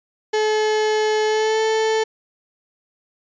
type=tone with pitch glide; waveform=35% pulse; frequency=430 to 440.3 Hz; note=A4 to A4; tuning=-40 to +1 cents; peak=-15 dBFS; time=0.33-2.04 s; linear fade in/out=10 ms; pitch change=+41 cents; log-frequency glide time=1.26-1.6 s; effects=resampled to 16000 Hz